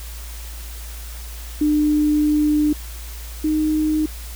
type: tone pair in turn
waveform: sine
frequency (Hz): 299.9 / 308.5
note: D4 / D#4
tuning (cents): +36 / -15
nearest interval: unison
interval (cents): 49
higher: second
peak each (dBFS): -14 / -16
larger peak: first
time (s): 1.61-2.73 / 3.44-4.06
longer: first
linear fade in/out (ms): 5
effects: added 57 Hz sine -31 dBFS peak until 4.35 s + white hiss -39 dBFS RMS until 4.35 s